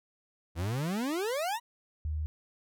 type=exponential sweep; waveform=40% pulse; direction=up; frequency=77.78 to 987.8 Hz; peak=-29 dBFS; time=0.55-1.6 s; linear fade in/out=50 ms
type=tone; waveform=sine; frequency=76.7 Hz; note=D#2; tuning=24 cents flat; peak=-30 dBFS; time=2.05-2.26 s; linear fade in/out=0 ms
effects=none